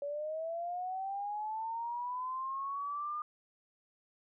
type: linear sweep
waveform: sine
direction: up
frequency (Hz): 565 to 1215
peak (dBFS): -35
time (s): 0.02-3.22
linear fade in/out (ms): 2
effects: none